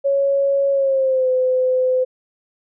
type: tone with pitch glide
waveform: sine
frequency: 554.4 to 511.3 Hz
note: C#5 to C5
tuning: 0 to -40 cents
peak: -14 dBFS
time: 0.04-2.05 s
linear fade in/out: 20 ms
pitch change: -140 cents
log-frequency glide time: 0.71-1.29 s
effects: none